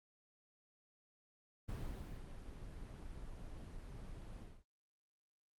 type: noise with ADSR envelope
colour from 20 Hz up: brown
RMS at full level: -42 dBFS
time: 1.68-4.64 s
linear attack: 13 ms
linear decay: 540 ms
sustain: -7 dB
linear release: 240 ms
effects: Opus 24 kbps